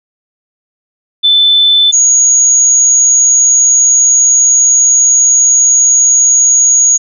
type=tone pair in turn; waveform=sine; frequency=3520 / 6685 Hz; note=A7 / G#8; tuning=0 / +10 cents; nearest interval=major seventh; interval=1110 cents; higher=second; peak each=-4 dBFS; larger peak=neither; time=1.23-1.92 / 1.92-6.98 s; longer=second; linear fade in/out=20 ms; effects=none